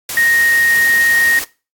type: tone in noise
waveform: sine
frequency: 1864.7 Hz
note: A#6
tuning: in tune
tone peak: -10 dBFS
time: 0.17-1.39 s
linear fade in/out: 2 ms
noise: white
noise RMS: -23 dBFS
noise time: 0.09-1.44 s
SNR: +10 dB
effects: noise-tail reverb RT60 0.3 s tail -19 dB re dry + AAC 64 kbps